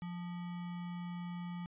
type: tone with sample-and-hold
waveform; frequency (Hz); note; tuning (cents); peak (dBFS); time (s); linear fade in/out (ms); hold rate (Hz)
sine; 175.4; F3; +8; -39; 0.02-1.66; 0; 1050
effects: resampled to 8000 Hz